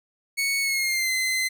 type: tone with pitch glide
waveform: sawtooth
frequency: 2216 to 2056 Hz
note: C#7 to C7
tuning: -1 to -31 cents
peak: -19 dBFS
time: 0.37-1.49 s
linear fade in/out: 20 ms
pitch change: -130 cents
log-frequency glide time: 0.6-1.12 s
effects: none